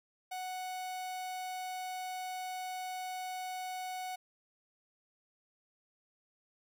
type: tone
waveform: 45% pulse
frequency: 740 Hz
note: F#5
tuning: in tune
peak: -38 dBFS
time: 0.31-4.16 s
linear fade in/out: 10 ms
effects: none